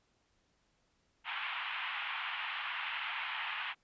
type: band-pass noise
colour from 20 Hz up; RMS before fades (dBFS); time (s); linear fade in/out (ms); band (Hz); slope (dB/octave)
white; -39; 1.24-3.75; 50; 820 to 3100; 48
effects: pink hiss -75 dBFS RMS until 3.83 s + resampled to 16000 Hz